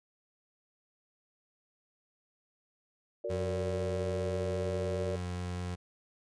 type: chord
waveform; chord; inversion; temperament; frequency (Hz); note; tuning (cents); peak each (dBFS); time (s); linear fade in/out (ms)
sine; Gb augmented; none; just; 370 / 462.5 / 578.1; Gb4 / Bb4 / D5; 0 / -14 / -27; -39 / -37 / -36; 3.24-5.16; 5
type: tone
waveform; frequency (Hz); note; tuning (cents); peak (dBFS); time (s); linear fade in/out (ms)
30% pulse; 89.5; F2; +43; -32; 3.29-5.76; 20
effects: resampled to 22050 Hz